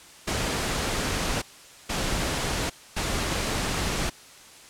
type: noise bursts at uneven times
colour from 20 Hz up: pink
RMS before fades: -27 dBFS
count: 3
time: 0.27-1.42 / 1.89-2.7 / 2.96-4.1 s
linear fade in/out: 10 ms
effects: white hiss -48 dBFS RMS until 4.69 s + low-pass 9000 Hz 12 dB/octave